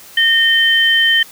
sine tone pair together, 1835 / 3093 Hz, A#6 / G7, -28 / -24 cents, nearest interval major sixth, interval 904 cents, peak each -12 dBFS, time 0.17-1.23 s, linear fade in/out 5 ms, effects white hiss -39 dBFS RMS until 1.31 s

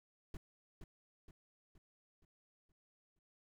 brown noise with echo, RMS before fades -45 dBFS, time 0.34-0.37 s, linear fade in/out 2 ms, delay 470 ms, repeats 6, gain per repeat -6 dB, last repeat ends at 3.19 s, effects none

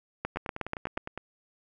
two click trains, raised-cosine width 0.5 ms, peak -21 / -15 dBFS, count 9 / 7, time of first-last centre 0.36-1.176 / 0.25-0.976 s, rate 9.8 / 8.27 Hz, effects none

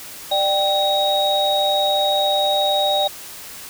sine tone cluster, 594 / 782 / 3786 Hz, D5 / G5 / A#7, +20 / -4 / +26 cents, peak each -20 dBFS, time 0.31-3.08 s, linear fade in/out 10 ms, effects white hiss -36 dBFS RMS until 3.69 s

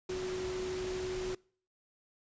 sine tone in noise, 370 Hz, F#4, in tune, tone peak -34 dBFS, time 0.09-1.35 s, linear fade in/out 5 ms, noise pink, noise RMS -43 dBFS, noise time 0.09-1.35 s, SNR +6 dB, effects noise-tail reverb RT60 0.5 s tail -25 dB re dry + resampled to 16000 Hz

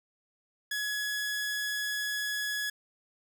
sawtooth tone, 1686 Hz, G#6, 26 cents sharp, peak -27 dBFS, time 0.71-2.7 s, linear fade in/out 5 ms, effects none

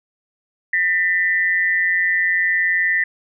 sine tone pair together, 1800 / 1980.5 Hz, A6 / B6, +39 / +4 cents, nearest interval major second, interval 165 cents, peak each -18 dBFS, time 0.73-3.04 s, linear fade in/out 5 ms, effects none

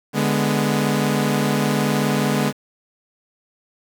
sawtooth chord, G# diminished, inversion second, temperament equal, 146.83 / 207.7 / 246.9 Hz, D3 / G#3 / B3, 0 / 0 / 0 cents, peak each -18 / -17 / -19 dBFS, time 0.13-2.53 s, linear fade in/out 50 ms, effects 7-bit

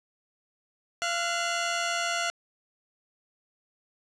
15% pulse tone pair together, 686 / 1452.5 Hz, F5 / F#6, -31 / -32 cents, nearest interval octave + minor second, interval 1299 cents, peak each -22 / -25 dBFS, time 1.02-2.3 s, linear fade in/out 0 ms, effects resampled to 22050 Hz + 9-bit

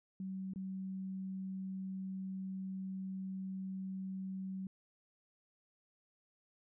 sine tone with dropouts, 190 Hz, F#3, 46 cents sharp, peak -39 dBFS, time 0.2-4.67 s, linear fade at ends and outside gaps 2 ms, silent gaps 0.536-0.559 s, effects none

